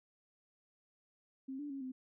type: tone with pitch steps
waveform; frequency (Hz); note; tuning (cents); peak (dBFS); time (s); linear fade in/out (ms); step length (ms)
sine; 266.1 / 291.7 / 273.9 / 258.3; C4 / D4 / C#4 / C4; +29 / -12 / -21 / -22; -40; 1.48-1.92; 10; 110
effects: none